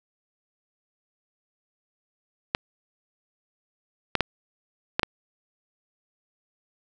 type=clicks; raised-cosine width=0.3 ms; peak=-5 dBFS; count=5; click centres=2.549 / 4.153 / 4.207 / 4.995 / 5.032 s; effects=none